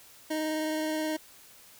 25% pulse tone with vibrato, 311.3 Hz, D#4, 1 cent sharp, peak -25 dBFS, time 0.3-1.17 s, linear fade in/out 10 ms, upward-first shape triangle, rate 19 Hz, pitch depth 15 cents each way, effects white hiss -54 dBFS RMS until 1.79 s

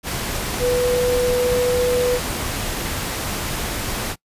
sine tone in noise, 493.9 Hz, B4, in tune, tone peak -16 dBFS, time 0.59-2.2 s, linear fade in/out 50 ms, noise pink, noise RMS -25 dBFS, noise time 0.03-4.16 s, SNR +6 dB, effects noise-tail reverb RT60 0.1 s tail -23 dB re dry + resampled to 32000 Hz

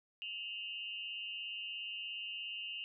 sine tone with amplitude modulation, 2800 Hz, F7, 4 cents sharp, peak -36 dBFS, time 0.22-2.84 s, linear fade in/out 0 ms, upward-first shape sine, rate 217 Hz, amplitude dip 95%, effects none

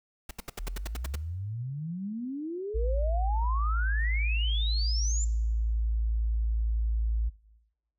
pink noise bursts, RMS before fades -36 dBFS, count 10, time 0.29-1.156 s, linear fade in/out 5 ms, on 20 ms, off 74 ms
sine exponential sweep, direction up, 38.23 to 7360 Hz, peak -32 dBFS, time 0.59-5.25 s, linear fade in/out 10 ms
sine tone, 55.5 Hz, A1, 16 cents sharp, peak -25 dBFS, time 2.74-7.3 s, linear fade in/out 20 ms
effects noise-tail reverb RT60 1.0 s tail -20 dB re dry

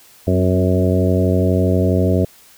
harmonic tone with a mistuned harmonic, 92.2 Hz, F#2, 6 cents flat, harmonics 1 / 2 / 3 / 4 / 5 / 6 / 7, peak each -16 / -19 / -21 / -22 / -23 / -24 / -24 dBFS, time 0.27-2.25 s, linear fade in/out 5 ms, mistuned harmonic 3, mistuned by -30 cents, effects white hiss -47 dBFS RMS until 2.57 s

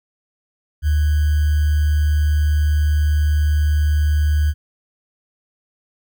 sine tone with sample-and-hold, 75 Hz, D2, 37 cents sharp, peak -13 dBFS, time 0.82-4.54 s, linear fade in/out 50 ms, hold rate 1575 Hz, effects none

